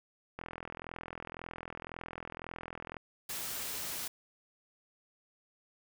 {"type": "click train", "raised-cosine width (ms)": 0.5, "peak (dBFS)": -26, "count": 109, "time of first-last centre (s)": [0.39, 2.968], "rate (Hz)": 41.9}
{"type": "noise", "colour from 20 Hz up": "white", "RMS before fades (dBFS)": -39, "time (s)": [3.29, 4.08], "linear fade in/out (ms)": 5}
{"effects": []}